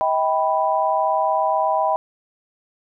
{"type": "chord", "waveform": "sine", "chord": "Eb augmented", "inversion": "none", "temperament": "equal with one note detuned", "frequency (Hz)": [636.4, 784, 987.8], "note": ["Eb5", "G5", "B5"], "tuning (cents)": [39, 0, 0], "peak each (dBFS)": -21, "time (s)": [0.01, 1.96], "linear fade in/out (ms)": 0, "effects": []}